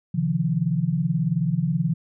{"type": "tone cluster", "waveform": "sine", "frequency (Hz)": [131, 153.8, 172.4], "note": ["C3", "D#3", "F3"], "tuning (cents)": [2, -20, -22], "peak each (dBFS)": [-27, -24, -23], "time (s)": [0.14, 1.94], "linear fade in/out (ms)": 10, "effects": []}